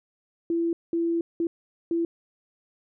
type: tone bursts at uneven times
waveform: sine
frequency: 335.8 Hz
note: E4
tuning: 32 cents sharp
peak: -22 dBFS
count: 4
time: 0.5-0.73 / 0.93-1.21 / 1.4-1.47 / 1.91-2.05 s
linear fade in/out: 2 ms
effects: none